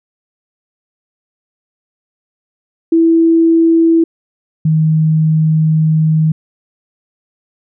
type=tone pair in turn; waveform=sine; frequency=329.6 / 157.4 Hz; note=E4 / D#3; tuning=0 / +20 cents; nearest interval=octave + minor second; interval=1280 cents; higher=first; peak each=-6 / -8 dBFS; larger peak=first; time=2.92-4.04 / 4.65-6.32 s; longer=second; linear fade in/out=5 ms; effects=none